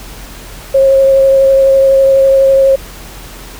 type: tone with vibrato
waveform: sine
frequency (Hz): 540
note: C#5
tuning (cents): -45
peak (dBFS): -4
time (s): 0.74-2.76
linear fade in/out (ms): 10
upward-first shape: triangle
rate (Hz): 12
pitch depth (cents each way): 15
effects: added 44 Hz sine -31 dBFS peak until 3.59 s + pink hiss -32 dBFS RMS until 3.59 s